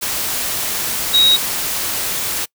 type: tone in noise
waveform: sine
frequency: 3806 Hz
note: A#7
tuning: 35 cents sharp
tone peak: -9 dBFS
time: 1.13-1.37 s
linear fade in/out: 20 ms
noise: white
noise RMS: -21 dBFS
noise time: 0.01-2.46 s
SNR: +9 dB
effects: noise-tail reverb RT60 0.1 s tail -25 dB re dry